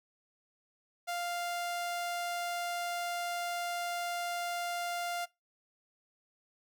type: tone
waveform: sawtooth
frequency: 698 Hz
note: F5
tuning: 1 cent flat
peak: -30 dBFS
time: 1.07-5.26 s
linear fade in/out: 20 ms
effects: noise-tail reverb RT60 0.2 s tail -21 dB re dry